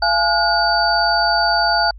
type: tone cluster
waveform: sine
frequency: 685 / 843 / 1443 / 4598 Hz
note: F5 / G#5 / F#6 / D8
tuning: -34 / +26 / -44 / -37 cents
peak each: -19 dBFS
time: 0.02-1.91 s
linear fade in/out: 5 ms
effects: added 50 Hz sine -34 dBFS peak until 1.98 s + Opus 48 kbps